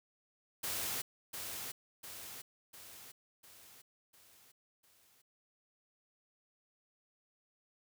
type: noise with echo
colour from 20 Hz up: white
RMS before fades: -38 dBFS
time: 0.63-1.02 s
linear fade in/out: 10 ms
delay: 700 ms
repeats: 6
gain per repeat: -5 dB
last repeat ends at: 5.22 s
effects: none